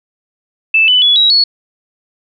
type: tone with pitch steps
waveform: sine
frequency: 2637 / 2994 / 3400 / 3861 / 4384 Hz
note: E7 / F#7 / G#7 / B7 / C#8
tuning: 0 / +20 / +40 / -40 / -20 cents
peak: -6 dBFS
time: 0.74-1.44 s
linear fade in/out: 5 ms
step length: 140 ms
effects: none